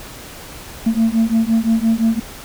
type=beating tone pair; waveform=sine; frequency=222.7 / 228.5 Hz; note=A3 / A#3; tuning=+21 / -34 cents; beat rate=5.8 Hz; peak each=-14 dBFS; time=0.86-2.2 s; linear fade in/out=10 ms; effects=tanh soft clip ceiling -9 dBFS + pink hiss -35 dBFS RMS until 2.44 s